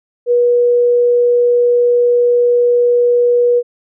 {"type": "tone", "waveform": "sine", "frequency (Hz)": 483.7, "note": "B4", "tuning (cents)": -36, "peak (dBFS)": -8, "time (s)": [0.26, 3.63], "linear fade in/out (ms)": 50, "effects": []}